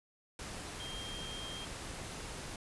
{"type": "tone in noise", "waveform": "sine", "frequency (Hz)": 3200, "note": "G7", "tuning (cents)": 35, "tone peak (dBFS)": -44, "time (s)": [0.8, 1.65], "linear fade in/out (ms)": 2, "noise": "pink", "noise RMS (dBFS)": -44, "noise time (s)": [0.39, 2.56], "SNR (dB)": -3, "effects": ["resampled to 24000 Hz"]}